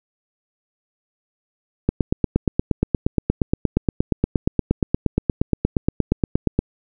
click train, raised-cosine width 3 ms, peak -3 dBFS, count 41, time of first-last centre 1.89-6.59 s, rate 8.51 Hz, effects none

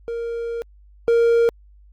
triangle tone pair in turn, 466.2 / 466.2 Hz, A#4 / A#4, 0 / 0 cents, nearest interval unison, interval 0 cents, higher neither, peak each -22 / -11 dBFS, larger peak second, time 0.08-0.62 / 1.08-1.49 s, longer first, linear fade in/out 0 ms, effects added 50 Hz sine -46 dBFS peak until 1.92 s + Opus 48 kbps

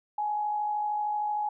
sine tone with amplitude modulation, 839 Hz, G#5, 17 cents sharp, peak -25 dBFS, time 0.18-1.49 s, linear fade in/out 5 ms, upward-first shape sine, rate 53.1 Hz, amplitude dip 35%, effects none

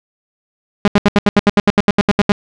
sawtooth tone bursts, 204.5 Hz, G#3, 26 cents flat, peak -3 dBFS, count 15, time 0.85-2.319 s, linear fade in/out 0 ms, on 27 ms, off 76 ms, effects low-pass 4000 Hz 12 dB/octave

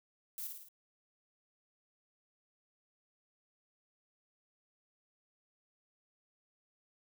violet noise with echo, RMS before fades -42 dBFS, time 0.38-0.47 s, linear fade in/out 0 ms, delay 54 ms, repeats 4, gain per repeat -4 dB, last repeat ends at 0.686 s, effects none

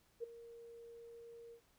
sine tone with ADSR envelope, 466.2 Hz, A#4, in tune, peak -37 dBFS, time 0.2-1.61 s, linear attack 35 ms, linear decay 10 ms, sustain -15 dB, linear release 84 ms, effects pink hiss -73 dBFS RMS until 1.78 s

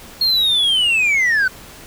sine linear sweep, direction down, 4300 to 1480 Hz, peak -10 dBFS, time 0.21-1.48 s, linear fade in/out 5 ms, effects tanh soft clip ceiling -12 dBFS + pink hiss -39 dBFS RMS until 1.86 s

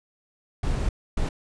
brown noise bursts at uneven times, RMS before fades -24 dBFS, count 2, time 0.63-0.89 / 1.17-1.29 s, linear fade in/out 5 ms, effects resampled to 22050 Hz

